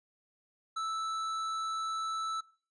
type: tone with tanh clipping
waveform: sine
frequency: 1316 Hz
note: E6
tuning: 3 cents flat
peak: -34 dBFS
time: 0.76-2.41 s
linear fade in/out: 10 ms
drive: 12 dB
effects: noise-tail reverb RT60 0.4 s tail -20 dB re dry + resampled to 22050 Hz